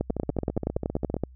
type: two click trains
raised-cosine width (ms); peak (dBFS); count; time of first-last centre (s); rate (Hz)
2; -16 / -12; 17 / 14; 0.1-1.167 / 0.01-1.236; 15 / 10.6
effects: added 63 Hz sine -46 dBFS peak until 1.35 s